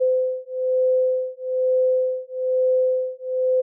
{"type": "beating tone pair", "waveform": "sine", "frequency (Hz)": [512, 513.1], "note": ["C5", "C5"], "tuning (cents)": [-38, -34], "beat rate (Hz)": 1.1, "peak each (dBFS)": -21, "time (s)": [0, 3.62], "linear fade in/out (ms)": 20, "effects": []}